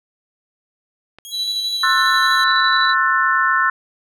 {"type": "clicks", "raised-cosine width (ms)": 0.3, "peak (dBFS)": -24, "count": 3, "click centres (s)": [1.186, 2.141, 2.506]}
{"type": "tone with vibrato", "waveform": "15% pulse", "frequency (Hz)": 3262, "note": "G#7", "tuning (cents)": -32, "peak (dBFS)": -26, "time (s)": [1.25, 2.44], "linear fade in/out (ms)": 0, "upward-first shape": "triangle", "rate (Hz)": 4.9, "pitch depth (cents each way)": 33}
{"type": "tone with tremolo", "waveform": "sine", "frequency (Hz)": 3951, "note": "B7", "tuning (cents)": 0, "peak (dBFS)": -18, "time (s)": [1.31, 2.95], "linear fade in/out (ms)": 50, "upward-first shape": "square", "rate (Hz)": 12, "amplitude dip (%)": 30}
{"type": "chord", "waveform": "sine", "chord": "F# half-diminished seventh", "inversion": "second", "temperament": "just", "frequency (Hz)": [1065.6, 1332, 1480, 1776], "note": ["C6", "E6", "F#6", "A6"], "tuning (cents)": [31, 18, 0, 16], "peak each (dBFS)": -19, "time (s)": [1.83, 3.7], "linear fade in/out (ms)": 5}
{"effects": []}